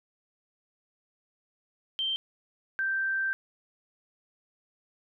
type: tone pair in turn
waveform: sine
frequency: 3136 / 1565.3 Hz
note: G7 / G6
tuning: 0 / -3 cents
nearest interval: octave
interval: 1203 cents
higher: first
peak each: -27 / -26 dBFS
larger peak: second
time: 1.99-2.16 / 2.79-3.33 s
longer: second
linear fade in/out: 0 ms
effects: none